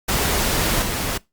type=noise with level steps; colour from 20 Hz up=pink; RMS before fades=-20 / -24 dBFS; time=0.08-1.18 s; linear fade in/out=10 ms; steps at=0.82 s; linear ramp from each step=5 ms; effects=noise-tail reverb RT60 0.2 s tail -22 dB re dry + Opus 48 kbps